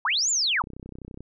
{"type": "linear two-way sweep", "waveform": "sine", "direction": "up then down", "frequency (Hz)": [830.6, 7390, 830.6], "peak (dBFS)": -21, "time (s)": [0.05, 0.62], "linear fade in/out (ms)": 2, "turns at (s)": 0.3}
{"type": "click train", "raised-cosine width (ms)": 3, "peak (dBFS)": -27, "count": 19, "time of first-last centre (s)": [0.64, 1.206], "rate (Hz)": 31.8}
{"effects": []}